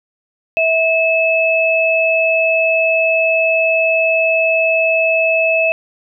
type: tone pair together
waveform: sine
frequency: 650 / 2600 Hz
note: E5 / E7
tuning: -24 / -24 cents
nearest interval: 2 octaves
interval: 2400 cents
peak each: -14 dBFS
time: 0.57-5.72 s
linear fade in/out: 0 ms
effects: none